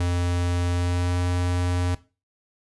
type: tone with pitch glide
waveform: square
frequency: 88 to 89.02 Hz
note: F2 to F2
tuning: +14 to +34 cents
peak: -22 dBFS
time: 0-1.95 s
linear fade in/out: 5 ms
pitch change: +20 cents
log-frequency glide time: 0.72-1.21 s
effects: noise-tail reverb RT60 0.3 s tail -17 dB re dry + resampled to 24000 Hz